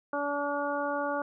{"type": "harmonic tone", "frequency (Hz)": 287.2, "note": "D4", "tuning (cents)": -39, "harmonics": [1, 2, 3, 4, 5], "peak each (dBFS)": [-36, -32, -35, -36, -36], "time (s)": [0.13, 1.22], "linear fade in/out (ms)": 2, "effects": []}